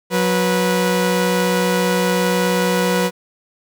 sawtooth tone pair together, 183.03 / 490 Hz, F#3 / B4, -19 / -14 cents, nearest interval octave + perfect fourth, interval 1705 cents, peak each -14 dBFS, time 0.1-3.11 s, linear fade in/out 50 ms, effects none

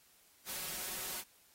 white noise with comb filter, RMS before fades -41 dBFS, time 0.45-1.24 s, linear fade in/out 50 ms, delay 5.4 ms, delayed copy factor +0.5, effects white hiss -66 dBFS RMS until 1.54 s + AAC 48 kbps

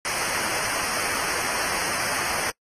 pink noise with comb filter, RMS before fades -27 dBFS, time 0.05-2.5 s, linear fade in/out 0 ms, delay 0.27 ms, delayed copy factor -0.9, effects noise-tail reverb RT60 0.1 s tail -24 dB re dry + AAC 32 kbps

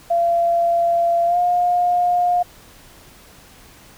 sine tone with pitch glide, 684 to 710.2 Hz, F5 to F5, -36 to +29 cents, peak -14 dBFS, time 0.1-2.43 s, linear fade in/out 10 ms, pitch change +65 cents, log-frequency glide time 1.26-1.38 s, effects pink hiss -46 dBFS RMS until 3.97 s

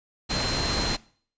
sine tone in noise, 4145 Hz, C8, 17 cents flat, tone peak -29 dBFS, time 0.29-0.97 s, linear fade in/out 20 ms, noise pink, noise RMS -27 dBFS, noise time 0.29-0.97 s, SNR -5 dB, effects noise-tail reverb RT60 0.5 s tail -21 dB re dry + resampled to 16000 Hz

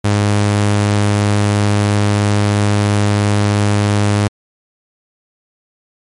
sawtooth tone, 103 Hz, G#2, 14 cents flat, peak -7 dBFS, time 0.04-4.28 s, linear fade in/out 10 ms, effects MP3 48 kbps

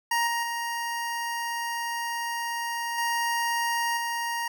25% pulse tone with level steps, 937 Hz, A#5, 9 cents sharp, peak -19 / -22 / -25 / -21 / -24 dBFS, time 0.11-4.48 s, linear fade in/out 5 ms, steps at 0.27 / 0.43 / 2.98 / 3.97 s, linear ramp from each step 2 ms, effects none

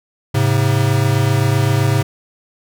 square tone pair together, 106.75 / 134.5 Hz, G#2 / C3, +48 / +48 cents, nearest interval major third, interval 400 cents, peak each -16 dBFS, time 0.34-2.03 s, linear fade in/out 10 ms, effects none

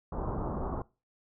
pink low-pass noise, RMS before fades -34 dBFS, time 0.12-0.82 s, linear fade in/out 5 ms, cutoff 1200 Hz, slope 48 dB/octave, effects noise-tail reverb RT60 0.3 s tail -21 dB re dry

